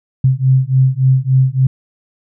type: beating tone pair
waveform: sine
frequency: 129.6 / 133.1 Hz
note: C3 / C3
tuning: -16 / +30 cents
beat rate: 3.5 Hz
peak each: -12 dBFS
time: 0.24-1.67 s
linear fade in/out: 5 ms
effects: none